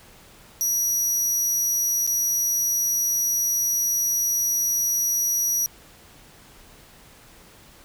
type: tone with dropouts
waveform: sawtooth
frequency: 5800 Hz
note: F#8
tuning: 35 cents flat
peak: -18 dBFS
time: 0.61-5.66 s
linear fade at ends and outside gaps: 0 ms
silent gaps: 2.066-2.075 s
effects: pink hiss -50 dBFS RMS until 7.84 s